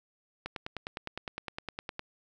click train, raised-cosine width 0.3 ms, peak -20 dBFS, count 16, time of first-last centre 0.46-1.994 s, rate 9.78 Hz, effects none

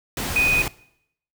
sine tone in noise, 2489 Hz, D#7, in tune, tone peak -16 dBFS, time 0.36-0.62 s, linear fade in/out 2 ms, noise pink, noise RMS -27 dBFS, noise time 0.17-0.68 s, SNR +8 dB, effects noise-tail reverb RT60 0.7 s tail -20 dB re dry

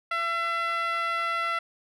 10% pulse tone with band-pass filter, 674 Hz, E5, 38 cents sharp, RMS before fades -28 dBFS, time 0.11-1.59 s, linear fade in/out 5 ms, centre 1400 Hz, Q 1.9, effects none

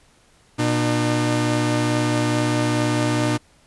sawtooth tone pair together, 119.9 / 302.1 Hz, A#2 / D4, +49 / +49 cents, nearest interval octave + major third, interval 1600 cents, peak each -17 dBFS, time 0.58-3.38 s, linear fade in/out 20 ms, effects pink hiss -56 dBFS RMS until 3.66 s + resampled to 24000 Hz

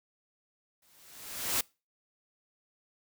white noise with exponential growth, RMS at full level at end -27 dBFS, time 0.82-1.61 s, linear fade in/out 5 ms, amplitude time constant 170 ms, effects noise-tail reverb RT60 0.3 s tail -25 dB re dry

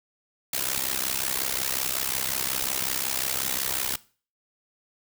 white noise with amplitude modulation, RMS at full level -24 dBFS, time 0.53-3.96 s, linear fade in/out 5 ms, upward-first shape sine, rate 65.5 Hz, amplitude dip 90%, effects noise-tail reverb RT60 0.4 s tail -20 dB re dry

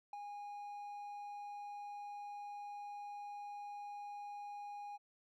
triangle tone with ADSR envelope, 820 Hz, G#5, 22 cents flat, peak -39 dBFS, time 0.13-4.98 s, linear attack 3 ms, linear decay 15 ms, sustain -4 dB, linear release 26 ms, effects none

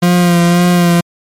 40% pulse tone with vibrato, 174.61 Hz, F3, in tune, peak -6 dBFS, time 0.02-1.01 s, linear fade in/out 10 ms, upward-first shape sine, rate 1.9 Hz, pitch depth 26 cents each way, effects MP3 64 kbps

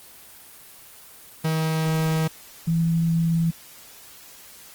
45% pulse / sine tone pair in turn, 159.1 / 165.68 Hz, D#3 / E3, +39 / +9 cents, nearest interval minor second, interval 70 cents, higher second, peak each -20 / -18 dBFS, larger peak second, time 1.44-2.28 / 2.67-3.51 s, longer neither, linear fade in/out 10 ms, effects white hiss -46 dBFS RMS until 4.74 s + Opus 24 kbps

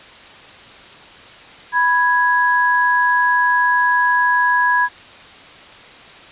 sine tone pair together, 987.8 / 1661.2 Hz, B5 / G#6, 0 / 0 cents, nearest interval major sixth, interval 900 cents, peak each -15 dBFS, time 1.72-4.89 s, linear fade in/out 50 ms, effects white hiss -40 dBFS RMS until 6.31 s + resampled to 8000 Hz

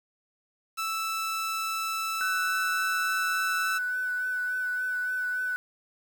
sawtooth tone, 1318.5 Hz, E6, in tune, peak -25 dBFS, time 0.77-3.79 s, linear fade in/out 20 ms
sine tone with vibrato, 1495 Hz, F#6, 17 cents sharp, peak -27 dBFS, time 2.21-5.56 s, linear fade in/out 0 ms, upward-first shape triangle, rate 3.5 Hz, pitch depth 14 cents each way
effects 8-bit

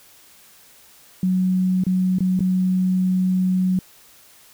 sine tone with dropouts, 185 Hz, F#3, in tune, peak -16 dBFS, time 1.23-3.79 s, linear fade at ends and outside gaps 2 ms, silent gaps 1.838-1.866 / 2.186-2.205 / 2.393-2.405 s, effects white hiss -50 dBFS RMS until 4.53 s

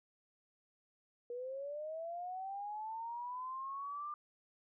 sine linear sweep, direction up, 475 to 1200 Hz, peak -40 dBFS, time 1.3-4.14 s, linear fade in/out 2 ms, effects none

